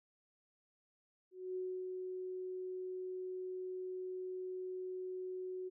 sine tone with ADSR envelope, 369.6 Hz, F#4, 2 cents flat, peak -37 dBFS, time 1.31-5.7 s, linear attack 250 ms, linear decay 290 ms, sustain -3 dB, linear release 25 ms, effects none

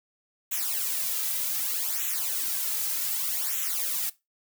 blue noise with flanger, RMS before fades -29 dBFS, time 0.51-4.1 s, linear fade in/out 10 ms, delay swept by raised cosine 0.2 to 2.8 ms, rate 0.65 Hz, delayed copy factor -0.9, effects noise-tail reverb RT60 0.2 s tail -18 dB re dry

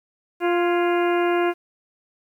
harmonic tone with a mistuned harmonic, 349.2 Hz, F4, in tune, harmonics 1 / 2 / 3 / 4 / 5 / 6 / 7 / 8, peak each -19 / -25 / -29 / -31 / -33 / -35 / -36 / -37 dBFS, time 0.4-1.54 s, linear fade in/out 50 ms, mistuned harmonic 5, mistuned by -73 cents, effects 9-bit

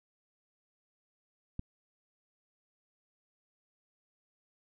click, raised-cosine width 5 ms, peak -24 dBFS, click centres 1.594 s, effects none

